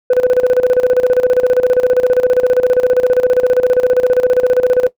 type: tone with tremolo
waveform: sine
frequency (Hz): 501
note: B4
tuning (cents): +25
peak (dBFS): -4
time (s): 0.1-4.88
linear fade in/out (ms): 5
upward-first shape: square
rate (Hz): 15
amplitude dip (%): 75
effects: noise-tail reverb RT60 0.1 s tail -18 dB re dry + tanh soft clip ceiling -5 dBFS